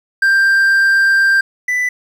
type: tone pair in turn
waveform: triangle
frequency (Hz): 1582 / 1988.9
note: G6 / B6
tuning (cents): +15 / +12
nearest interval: major third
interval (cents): 397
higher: second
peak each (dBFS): -7 / -12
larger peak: first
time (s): 0.22-1.41 / 1.68-1.89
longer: first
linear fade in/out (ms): 5
effects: 8-bit